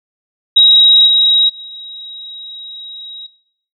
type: tone with level steps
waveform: sine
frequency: 3819 Hz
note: A#7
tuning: 41 cents sharp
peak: -3 / -6 / -26 dBFS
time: 0.56-3.27 s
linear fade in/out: 10 ms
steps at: 1.06 / 1.48 s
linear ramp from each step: 20 ms
effects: noise-tail reverb RT60 0.7 s tail -22 dB re dry